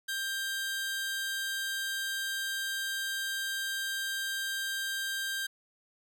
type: tone pair together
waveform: sawtooth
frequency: 1585 / 3820 Hz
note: G6 / A#7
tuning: +19 / +42 cents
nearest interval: octave + minor third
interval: 1523 cents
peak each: -29 / -38 dBFS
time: 0.08-5.47 s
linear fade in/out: 10 ms
effects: none